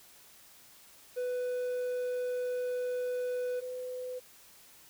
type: tone pair in turn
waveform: triangle / sine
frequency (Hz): 497.1 / 503.5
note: B4 / B4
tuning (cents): +11 / +33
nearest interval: unison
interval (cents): 22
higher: second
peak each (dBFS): -29 / -36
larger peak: first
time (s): 1.16-3.61 / 3.61-4.2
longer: first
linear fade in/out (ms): 20
effects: white hiss -57 dBFS RMS until 4.89 s